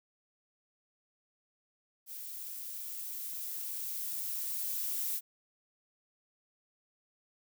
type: noise with level ramp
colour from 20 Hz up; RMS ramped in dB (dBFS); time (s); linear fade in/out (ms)
violet; -44 to -34; 2.06-5.21; 50
effects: none